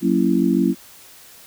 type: chord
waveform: sine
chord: F# dominant seventh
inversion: none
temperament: just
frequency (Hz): 185 / 231.2 / 277.5 / 333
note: F#3 / A#3 / C#4 / E4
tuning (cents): 0 / -14 / +2 / +18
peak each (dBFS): -20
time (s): 0.01-0.75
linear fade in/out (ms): 50
effects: white hiss -45 dBFS RMS until 1.46 s